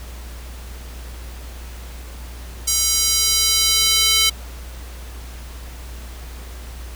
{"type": "tone with high-pass filter sweep", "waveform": "square", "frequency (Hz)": 440, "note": "A4", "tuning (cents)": 0, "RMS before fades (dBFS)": -17, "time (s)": [2.67, 4.3], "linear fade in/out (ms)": 10, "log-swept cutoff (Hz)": [6100, 3300], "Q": 1.6, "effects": ["added 60 Hz sine -32 dBFS peak until 6.95 s", "pink hiss -41 dBFS RMS until 6.95 s"]}